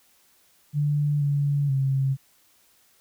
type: tone with pitch steps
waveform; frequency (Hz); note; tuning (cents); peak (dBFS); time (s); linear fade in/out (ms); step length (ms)
sine; 146.7 / 143.1 / 135.1; D3 / D3 / C#3; -2 / -45 / -44; -20; 0.73-2.17; 50; 480
effects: white hiss -61 dBFS RMS until 3 s